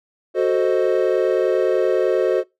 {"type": "chord", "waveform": "triangle", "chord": "F# diminished seventh", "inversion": "none", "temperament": "equal", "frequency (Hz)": [370, 440, 523.3, 622.3], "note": ["F#4", "A4", "C5", "Eb5"], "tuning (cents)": [0, 0, 0, 0], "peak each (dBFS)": [-17, -19, -19, -22], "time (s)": [0.34, 2.44], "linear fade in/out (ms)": 50, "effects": ["noise-tail reverb RT60 0.2 s tail -22 dB re dry"]}